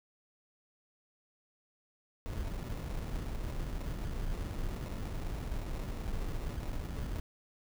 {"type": "noise with sample-and-hold", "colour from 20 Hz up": "brown", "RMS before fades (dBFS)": -37, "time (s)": [2.26, 7.2], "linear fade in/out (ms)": 0, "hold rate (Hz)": 1575, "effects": []}